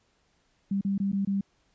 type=tone with dropouts; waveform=sine; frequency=197.2 Hz; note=G3; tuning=11 cents sharp; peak=-24 dBFS; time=0.71-1.41 s; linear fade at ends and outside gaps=5 ms; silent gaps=0.811-0.848 / 0.98-1 / 1.118-1.129 / 1.25-1.272 s; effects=pink hiss -69 dBFS RMS until 1.74 s + resampled to 16000 Hz